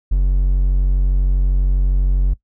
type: tone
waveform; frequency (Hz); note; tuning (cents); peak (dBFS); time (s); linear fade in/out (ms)
triangle; 46.25; F#1; 0; -10; 0.11-2.34; 10
effects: noise-tail reverb RT60 0.1 s tail -19 dB re dry